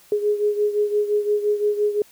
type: beating tone pair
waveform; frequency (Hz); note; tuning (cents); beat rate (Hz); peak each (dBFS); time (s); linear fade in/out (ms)
sine; 415.3 / 421.1; G#4 / G#4; 0 / +24; 5.8; -19 / -24; 0.12-2.02; 2
effects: white hiss -52 dBFS RMS until 2.11 s